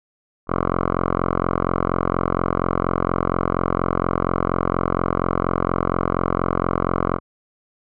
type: tone with low-pass filter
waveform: 5% pulse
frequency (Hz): 44.23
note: F1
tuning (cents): +23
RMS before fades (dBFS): -21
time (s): 0.47-7.2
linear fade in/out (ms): 50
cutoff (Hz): 1100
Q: 4.3
effects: none